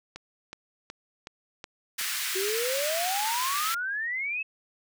click train, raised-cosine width 0.2 ms, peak -22 dBFS, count 6, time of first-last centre 0.16-2.012 s, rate 2.7 Hz
pink high-pass noise, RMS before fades -31 dBFS, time 1.98-3.75 s, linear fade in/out 10 ms, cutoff 1500 Hz, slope 24 dB/octave
sine exponential sweep, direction up, 370 to 2637 Hz, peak -28 dBFS, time 2.35-4.43 s, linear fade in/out 10 ms
effects none

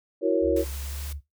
sine chord, F# dominant seventh, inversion third, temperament equal, 329.6 / 370 / 466.2 / 554.4 Hz, E4 / F#4 / A#4 / C#5, 0 / 0 / 0 / 0 cents, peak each -25 dBFS, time 0.21-0.65 s, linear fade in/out 50 ms
sine tone with pitch glide, 68.9 to 71.7 Hz, C#2 to D2, -10 to -41 cents, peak -32 dBFS, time 0.41-1.21 s, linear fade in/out 50 ms, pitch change +69 cents, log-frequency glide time 0.84-1.01 s
white high-pass noise, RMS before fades -41 dBFS, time 0.56-1.13 s, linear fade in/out 5 ms, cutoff 190 Hz, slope 12 dB/octave
effects noise-tail reverb RT60 0.2 s tail -18 dB re dry

